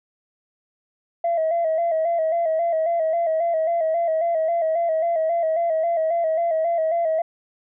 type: tone with vibrato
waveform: sine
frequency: 659.3 Hz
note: E5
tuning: in tune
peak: -17 dBFS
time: 1.24-7.22 s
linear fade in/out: 5 ms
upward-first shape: square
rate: 3.7 Hz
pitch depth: 56 cents each way
effects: tanh soft clip ceiling -15 dBFS

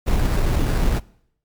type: noise with sample-and-hold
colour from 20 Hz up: brown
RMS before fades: -18 dBFS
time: 0.06-1 s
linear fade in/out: 20 ms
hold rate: 3150 Hz
effects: noise-tail reverb RT60 0.7 s tail -23 dB re dry + MP3 96 kbps

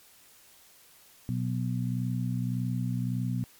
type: harmonic tone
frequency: 61.74 Hz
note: B1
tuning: in tune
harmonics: 2 / 3 / 4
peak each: -29 / -33 / -35 dBFS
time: 1.29-3.44 s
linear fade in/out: 0 ms
effects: white hiss -57 dBFS RMS until 3.59 s + MP3 96 kbps

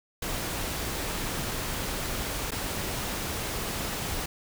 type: noise with dropouts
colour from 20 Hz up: pink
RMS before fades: -32 dBFS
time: 0.22-4.26 s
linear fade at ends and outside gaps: 5 ms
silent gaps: 2.508-2.517 s
effects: none

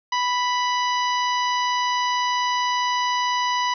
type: harmonic tone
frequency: 987.8 Hz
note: B5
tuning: in tune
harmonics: 1 / 2 / 3 / 4 / 5 / 6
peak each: -21 / -28 / -30 / -35 / -34 / -37 dBFS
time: 0.12-3.74 s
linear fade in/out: 5 ms
effects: none

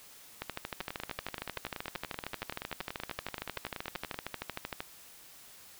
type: two click trains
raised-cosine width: 0.3 ms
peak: -19 / -21 dBFS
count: 58 / 36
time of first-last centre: 0.42-4.805 / 0.81-4.143 s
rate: 13 / 10.5 Hz
effects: white hiss -54 dBFS RMS until 5.79 s

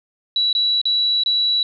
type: tone with dropouts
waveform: sine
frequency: 3924 Hz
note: B7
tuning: 12 cents flat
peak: -15 dBFS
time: 0.36-1.63 s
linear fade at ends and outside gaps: 2 ms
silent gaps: 0.529-0.55 / 0.815-0.854 / 1.236-1.26 s
effects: none

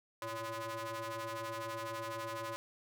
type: ring-modulated tone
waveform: sawtooth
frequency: 228 Hz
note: A#3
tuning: 38 cents flat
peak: -32 dBFS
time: 0.22-2.56 s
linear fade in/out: 0 ms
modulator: 792 Hz
effects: none

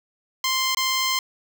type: tone with dropouts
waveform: 10% pulse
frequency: 1047 Hz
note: C6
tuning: 1 cent sharp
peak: -12 dBFS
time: 0.44-1.19 s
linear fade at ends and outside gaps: 2 ms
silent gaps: 0.748-0.77 s
effects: none

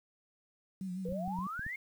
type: tone with vibrato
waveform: sine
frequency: 185 Hz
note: F#3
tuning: in tune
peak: -36 dBFS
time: 0.81-1.47 s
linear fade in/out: 2 ms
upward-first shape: sine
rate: 6.6 Hz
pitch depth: 59 cents each way
type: exponential sweep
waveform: sine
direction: up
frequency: 466.2 to 2192 Hz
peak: -37 dBFS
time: 1.05-1.76 s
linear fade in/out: 5 ms
type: clicks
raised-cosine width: 5 ms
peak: -32 dBFS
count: 6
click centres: 1.089 / 1.123 / 1.278 / 1.388 / 1.594 / 1.665 s
effects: 10-bit

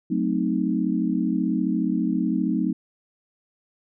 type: chord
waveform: sine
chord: F# diminished seventh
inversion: none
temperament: equal with one note detuned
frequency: 185 / 220 / 258.9 / 311.1 Hz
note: F#3 / A3 / C4 / Eb4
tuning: 0 / 0 / -18 / 0 cents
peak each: -26 dBFS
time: 0.1-2.73 s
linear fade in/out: 10 ms
effects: none

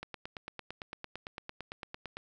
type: click train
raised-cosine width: 0.3 ms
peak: -24 dBFS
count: 20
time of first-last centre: 0.03-2.17 s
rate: 8.88 Hz
effects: none

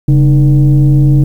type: tone with frequency modulation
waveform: sine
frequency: 138.59 Hz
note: C#3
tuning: in tune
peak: -3 dBFS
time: 0.08-1.24 s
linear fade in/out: 5 ms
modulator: 169 Hz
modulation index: 0.63
effects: tanh soft clip ceiling 0 dBFS + 7-bit

